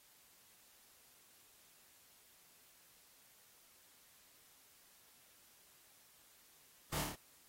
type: noise with echo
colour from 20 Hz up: pink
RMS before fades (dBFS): -41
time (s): 6.92-7.02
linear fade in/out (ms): 10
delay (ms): 27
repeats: 5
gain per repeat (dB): -2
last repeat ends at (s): 7.155
effects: white hiss -66 dBFS RMS until 7.48 s + AAC 48 kbps